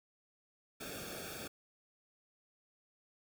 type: noise with comb filter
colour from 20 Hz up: pink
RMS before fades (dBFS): -45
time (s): 0.8-1.48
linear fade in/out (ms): 10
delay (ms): 1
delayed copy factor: -1
effects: none